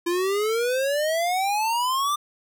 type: exponential sweep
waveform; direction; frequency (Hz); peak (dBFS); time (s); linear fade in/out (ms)
square; up; 339.4 to 1200; -22; 0.06-2.16; 10
effects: none